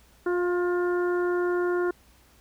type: harmonic tone with a mistuned harmonic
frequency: 354.8 Hz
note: F4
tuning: 27 cents sharp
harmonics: 1 / 2 / 3 / 4 / 5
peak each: -23 / -37 / -36 / -34 / -44 dBFS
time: 0.26-1.91 s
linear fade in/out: 5 ms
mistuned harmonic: 2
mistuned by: -17 cents
effects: added 60 Hz sine -59 dBFS peak until 2.4 s + pink hiss -59 dBFS RMS until 2.4 s